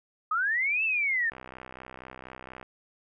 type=linear two-way sweep; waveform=sine; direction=up then down; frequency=1216 to 2684 to 1759 Hz; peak=-24 dBFS; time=0.31-1.3 s; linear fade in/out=5 ms; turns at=0.84 s
type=click train; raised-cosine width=0.5 ms; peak=-27 dBFS; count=85; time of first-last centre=1.32-2.628 s; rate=64.2 Hz
effects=none